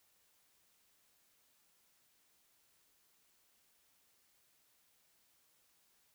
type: silence
effects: white hiss -73 dBFS RMS until 6.14 s